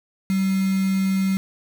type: tone with quantisation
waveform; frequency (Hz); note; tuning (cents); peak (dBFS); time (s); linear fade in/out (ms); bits
sine; 191.7; G3; -38; -18; 0.3-1.37; 0; 5
effects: none